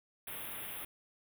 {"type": "band-stop noise", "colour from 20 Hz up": "white", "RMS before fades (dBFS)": -43, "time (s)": [0.27, 0.85], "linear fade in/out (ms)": 5, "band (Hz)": [3600, 9500], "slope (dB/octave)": 96, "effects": []}